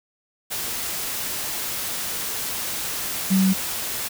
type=tone in noise; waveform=sine; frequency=190.4 Hz; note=F#3; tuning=50 cents sharp; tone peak=-15 dBFS; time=3.3-3.54 s; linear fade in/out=20 ms; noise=white; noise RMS=-28 dBFS; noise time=0.5-4.09 s; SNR=+10 dB; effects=none